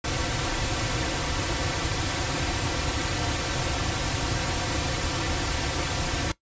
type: noise with comb filter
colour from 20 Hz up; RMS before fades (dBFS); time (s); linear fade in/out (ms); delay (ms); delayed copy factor
pink; -27; 0.04-6.32; 5; 4.8; -0.7
effects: noise-tail reverb RT60 0.1 s tail -18 dB re dry + resampled to 16000 Hz